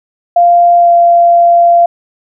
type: tone with pitch glide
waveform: sine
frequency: 695 to 689 Hz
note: F5 to F5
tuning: -9 to -24 cents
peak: -3 dBFS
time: 0.36-1.86 s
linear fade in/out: 5 ms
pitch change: -15 cents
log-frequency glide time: 0.78-0.9 s
effects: none